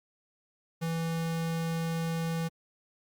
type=tone; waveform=square; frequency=164.81 Hz; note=E3; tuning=in tune; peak=-30 dBFS; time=0.81-2.49 s; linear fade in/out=20 ms; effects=Opus 48 kbps